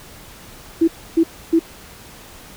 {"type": "tone bursts", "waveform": "sine", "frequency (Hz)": 329.6, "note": "E4", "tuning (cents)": 0, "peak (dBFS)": -10, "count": 3, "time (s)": [0.81, 1.594], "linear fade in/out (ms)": 10, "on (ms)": 68, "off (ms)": 290, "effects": ["pink hiss -41 dBFS RMS until 2.56 s"]}